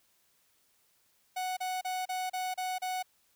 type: tone bursts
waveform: 45% pulse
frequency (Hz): 740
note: F#5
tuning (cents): 0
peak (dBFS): -32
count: 7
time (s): 1.36-3.028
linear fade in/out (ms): 10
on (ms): 210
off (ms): 33
effects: white hiss -70 dBFS RMS until 3.35 s